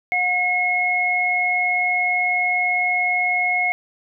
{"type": "tone pair together", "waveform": "sine", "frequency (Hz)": [722, 2169], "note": ["F#5", "C#7"], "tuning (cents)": [-43, -38], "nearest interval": "octave + perfect fifth", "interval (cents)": 1905, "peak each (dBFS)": [-23, -18], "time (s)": [0.12, 3.72], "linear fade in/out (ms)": 0, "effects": []}